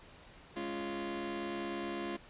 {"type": "chord", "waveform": "sawtooth", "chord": "Db major", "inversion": "second", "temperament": "just", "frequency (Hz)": [207.9, 277.2, 346.5], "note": ["Ab3", "Db4", "F4"], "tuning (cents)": [2, 0, -14], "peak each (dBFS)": [-39, -39, -35], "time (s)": [0.56, 2.17], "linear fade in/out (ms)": 10, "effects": ["pink hiss -56 dBFS RMS until 2.29 s", "resampled to 8000 Hz"]}